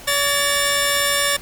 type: tone pair together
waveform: 10% pulse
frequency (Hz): 569 / 1798.7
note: C#5 / A6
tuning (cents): +45 / +38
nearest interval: octave + minor sixth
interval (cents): 1993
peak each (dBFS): -11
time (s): 0.07-1.37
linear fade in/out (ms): 10
effects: pink hiss -39 dBFS RMS until 1.41 s